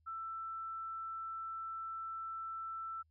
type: tone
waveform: sine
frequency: 1330 Hz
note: E6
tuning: 15 cents sharp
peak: -40 dBFS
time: 0.06-3.03 s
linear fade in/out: 20 ms
effects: added 79 Hz sine -70 dBFS peak until 3.1 s